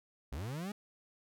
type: linear sweep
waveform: 40% pulse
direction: up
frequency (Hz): 56.9 to 213.9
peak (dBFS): -37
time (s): 0.32-0.72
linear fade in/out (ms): 5
effects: none